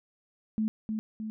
sine tone with echo, 217.6 Hz, A3, 19 cents flat, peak -25 dBFS, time 0.58-0.68 s, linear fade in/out 0 ms, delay 310 ms, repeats 2, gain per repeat -4 dB, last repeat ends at 1.3 s, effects none

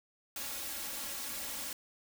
white noise with comb filter, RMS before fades -40 dBFS, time 0.36-1.73 s, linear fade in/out 2 ms, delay 3.6 ms, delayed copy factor +0.7, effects none

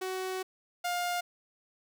sawtooth tone pair in turn, 374.4 / 706.8 Hz, F#4 / F5, +20 / +21 cents, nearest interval major seventh, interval 1101 cents, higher second, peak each -29 / -26 dBFS, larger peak second, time 0.01-0.43 / 0.84-1.21 s, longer first, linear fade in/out 10 ms, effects none

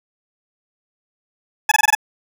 20% pulse tone bursts, 854 Hz, G#5, 48 cents sharp, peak -6 dBFS, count 6, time 1.69-1.951 s, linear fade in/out 5 ms, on 26 ms, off 21 ms, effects none

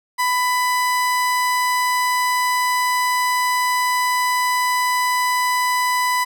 30% pulse tone, 996 Hz, B5, 14 cents sharp, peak -14 dBFS, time 0.18-6.25 s, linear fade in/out 20 ms, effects none

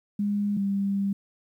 sine tone pair in turn, 204.4 / 198.12 Hz, G#3 / G3, -27 / +19 cents, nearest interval minor second, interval 54 cents, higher first, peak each -23 dBFS, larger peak neither, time 0.19-0.57 / 0.57-1.13 s, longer second, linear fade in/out 5 ms, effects 10-bit

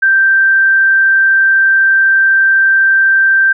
sine tone, 1568 Hz, G6, in tune, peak -6 dBFS, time 0.02-3.53 s, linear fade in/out 10 ms, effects none

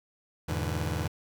sawtooth chord, E dominant seventh, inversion none, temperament just, 82.41 / 103.01 / 123.61 / 148.33 Hz, E2 / G#2 / B2 / D3, 0 / -14 / +2 / +18 cents, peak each -28 / -31 / -33 / -31 dBFS, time 0.48-1.08 s, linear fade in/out 10 ms, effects 9-bit

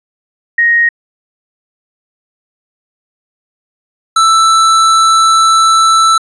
sine / square tone pair in turn, 1872 / 1323.7 Hz, A#6 / E6, +7 / +7 cents, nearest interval tritone, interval 600 cents, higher first, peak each -6 dBFS, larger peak neither, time 0.58-0.89 / 4.16-6.18 s, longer second, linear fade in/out 5 ms, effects resampled to 22050 Hz

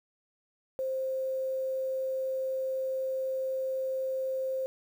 sine tone with quantisation, 526 Hz, C5, 9 cents sharp, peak -29 dBFS, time 0.79-4.66 s, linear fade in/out 0 ms, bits 9, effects none

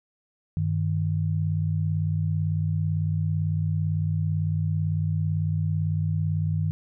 sine tone pair together, 97.63 / 155.56 Hz, G2 / D#3, -7 / 0 cents, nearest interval minor sixth, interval 807 cents, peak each -25 dBFS, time 0.57-6.71 s, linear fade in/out 0 ms, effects none

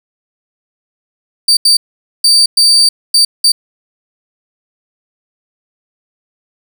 35% pulse tone bursts at uneven times, 4629 Hz, D8, 26 cents flat, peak -4 dBFS, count 6, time 1.48-1.57 / 1.65-1.77 / 2.24-2.46 / 2.57-2.89 / 3.14-3.25 / 3.44-3.52 s, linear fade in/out 5 ms, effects none

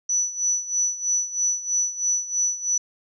sine tone with tremolo, 5940 Hz, F#8, 6 cents sharp, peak -18 dBFS, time 0.09-2.78 s, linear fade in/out 5 ms, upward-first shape sine, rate 3.1 Hz, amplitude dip 80%, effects none

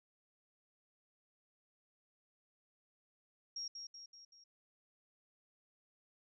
sine tone with echo, 5588 Hz, F8, in tune, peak -40 dBFS, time 3.56-3.68 s, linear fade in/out 5 ms, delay 190 ms, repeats 4, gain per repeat -5 dB, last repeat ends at 4.44 s, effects none

